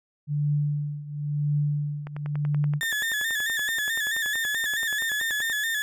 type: tone with tremolo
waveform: sine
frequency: 146.83 Hz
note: D3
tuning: in tune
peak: -20 dBFS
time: 0.27-2.81 s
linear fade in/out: 50 ms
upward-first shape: triangle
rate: 0.96 Hz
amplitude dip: 85%
type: click train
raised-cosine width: 0.5 ms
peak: -24 dBFS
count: 37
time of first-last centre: 2.07-5.499 s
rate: 10.5 Hz
type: tone with vibrato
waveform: 35% pulse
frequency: 1760 Hz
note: A6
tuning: in tune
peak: -23 dBFS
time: 2.81-5.82 s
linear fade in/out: 0 ms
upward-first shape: square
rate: 4.6 Hz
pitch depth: 53 cents each way
effects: none